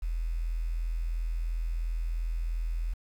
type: tone with quantisation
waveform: sine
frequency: 41.46 Hz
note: E1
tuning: 11 cents sharp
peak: -28 dBFS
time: 0.02-2.94 s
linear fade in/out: 10 ms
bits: 9
effects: none